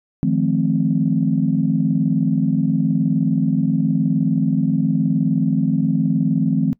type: chord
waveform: sine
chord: F dominant seventh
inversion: third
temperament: equal with one note detuned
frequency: 155.56 / 174.61 / 214.6 / 261.6 Hz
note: Eb3 / F3 / A3 / C4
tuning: 0 / 0 / -43 / 0 cents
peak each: -20 dBFS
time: 0.23-6.73 s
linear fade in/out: 0 ms
effects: noise-tail reverb RT60 0.1 s tail -22 dB re dry + tanh soft clip ceiling -4 dBFS